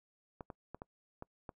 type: clicks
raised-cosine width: 1 ms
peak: -30 dBFS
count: 6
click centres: 0.408 / 0.502 / 0.746 / 0.819 / 1.224 / 1.492 s
effects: noise-tail reverb RT60 0.1 s tail -26 dB re dry